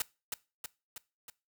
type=noise with echo; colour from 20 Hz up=white; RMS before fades=-32 dBFS; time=0-0.02 s; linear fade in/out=2 ms; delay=320 ms; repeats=4; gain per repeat=-4 dB; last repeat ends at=1.3 s; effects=noise-tail reverb RT60 0.3 s tail -21 dB re dry